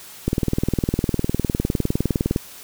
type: click train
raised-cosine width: 3 ms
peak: -6 dBFS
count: 42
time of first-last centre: 0.28-2.361 s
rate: 19.7 Hz
effects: white hiss -41 dBFS RMS until 2.63 s